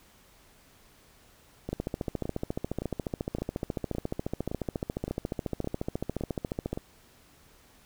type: two click trains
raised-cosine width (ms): 2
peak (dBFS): -20 / -17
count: 10 / 72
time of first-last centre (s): 1.69-6.775 / 1.73-6.73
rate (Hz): 1.77 / 14.2
effects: pink hiss -59 dBFS RMS until 7.85 s